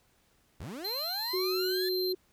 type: linear sweep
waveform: 30% pulse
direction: up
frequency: 51 to 1760 Hz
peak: -36 dBFS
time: 0.6-1.89 s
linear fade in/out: 5 ms
type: tone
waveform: square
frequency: 4133 Hz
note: C8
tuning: 22 cents flat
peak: -33 dBFS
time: 0.84-2.13 s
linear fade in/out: 10 ms
type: tone with pitch glide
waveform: sine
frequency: 370.3 to 368 Hz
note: F#4 to F#4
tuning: +1 to -9 cents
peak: -29 dBFS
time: 1.33-2.15 s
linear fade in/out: 10 ms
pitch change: -10 cents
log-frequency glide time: 1.6-1.94 s
effects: pink hiss -68 dBFS RMS until 2.32 s